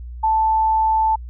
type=tone; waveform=sine; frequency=880 Hz; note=A5; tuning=in tune; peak=-14 dBFS; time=0.23-1.16 s; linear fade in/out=10 ms; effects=added 60 Hz sine -30 dBFS peak until 1.29 s

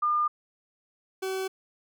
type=tone pair in turn; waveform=sine / 40% pulse; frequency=1207 / 380.2 Hz; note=D6 / F#4; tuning=+47 / +47 cents; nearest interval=octave + minor sixth; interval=2000 cents; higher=first; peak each=-22 / -28 dBFS; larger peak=first; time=0.02-0.28 / 1.22-1.48 s; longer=neither; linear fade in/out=10 ms; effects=none

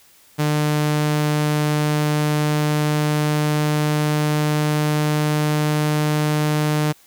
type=tone with pitch glide; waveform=sawtooth; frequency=150.2 to 151.24 Hz; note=D3 to D#3; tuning=+39 to -49 cents; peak=-13 dBFS; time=0.38-6.93 s; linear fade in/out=20 ms; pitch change=+12 cents; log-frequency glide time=1.9-6.67 s; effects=white hiss -52 dBFS RMS until 7.06 s

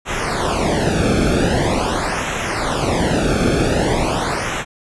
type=noise with flanger; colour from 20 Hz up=brown; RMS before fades=-18 dBFS; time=0.05-4.65 s; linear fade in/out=50 ms; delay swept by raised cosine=0.21 to 1.04 ms; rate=0.44 Hz; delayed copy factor=-0.9; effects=resampled to 24000 Hz

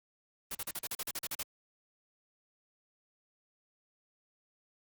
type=noise bursts; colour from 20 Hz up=white; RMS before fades=-37 dBFS; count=12; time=0.51-1.431 s; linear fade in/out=5 ms; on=41 ms; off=39 ms; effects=Opus 32 kbps

